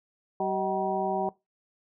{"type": "harmonic tone with a mistuned harmonic", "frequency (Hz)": 191.4, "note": "G3", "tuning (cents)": -41, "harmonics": [1, 2, 3, 4, 5], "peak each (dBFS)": [-35, -31, -33, -29, -34], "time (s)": [0.4, 1.29], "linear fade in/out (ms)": 2, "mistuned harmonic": 3, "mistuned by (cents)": 150, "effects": ["noise-tail reverb RT60 0.2 s tail -20 dB re dry"]}